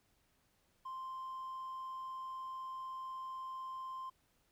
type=tone; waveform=triangle; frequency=1046 Hz; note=C6; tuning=1 cent flat; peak=-39 dBFS; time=0.85-4.1 s; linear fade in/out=10 ms; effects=tanh soft clip ceiling -37 dBFS + pink hiss -75 dBFS RMS until 4.51 s